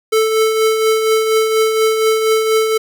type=tone with tremolo; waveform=square; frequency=440 Hz; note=A4; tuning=in tune; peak=-10 dBFS; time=0.12-2.78 s; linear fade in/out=10 ms; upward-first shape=triangle; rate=4.2 Hz; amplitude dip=50%; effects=none